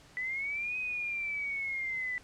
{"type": "linear two-way sweep", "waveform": "sine", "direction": "up then down", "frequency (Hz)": [1975.5, 2522, 1975.5], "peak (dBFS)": -32, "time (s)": [0.17, 2.18], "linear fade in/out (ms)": 0, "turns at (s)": 0.78, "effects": ["pink hiss -57 dBFS RMS until 2.23 s", "low-pass 8000 Hz 12 dB/octave"]}